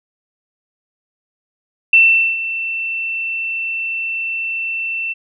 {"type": "tone with ADSR envelope", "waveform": "sine", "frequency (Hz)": 2683, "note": "E7", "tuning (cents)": 30, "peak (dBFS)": -5, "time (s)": [1.93, 5.14], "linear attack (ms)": 4, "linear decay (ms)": 430, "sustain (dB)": -14, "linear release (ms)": 22, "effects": []}